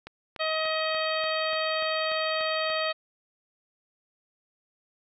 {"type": "click train", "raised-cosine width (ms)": 0.3, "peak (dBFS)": -24, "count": 10, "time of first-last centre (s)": [0.07, 2.702], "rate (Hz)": 3.42}
{"type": "harmonic tone", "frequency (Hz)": 632, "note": "D#5", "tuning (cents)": 27, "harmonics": [1, 2, 3, 4, 5, 6, 7], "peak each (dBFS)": [-29, -32, -34, -35, -36, -37, -37], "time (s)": [0.39, 2.93], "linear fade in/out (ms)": 20}
{"effects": []}